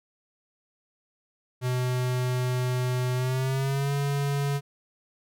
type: tone with pitch glide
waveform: square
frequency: 125.9 to 141.32 Hz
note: B2 to C#3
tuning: +34 to +34 cents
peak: -25 dBFS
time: 1.61-4.61 s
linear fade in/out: 50 ms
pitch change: +200 cents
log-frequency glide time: 3.15-3.92 s
effects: none